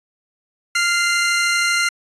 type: tone pair together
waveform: sawtooth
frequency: 1396.9 / 2079 Hz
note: F6 / C7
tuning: 0 / -12 cents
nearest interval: perfect fifth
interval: 688 cents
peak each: -15 dBFS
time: 0.75-1.89 s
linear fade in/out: 5 ms
effects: resampled to 22050 Hz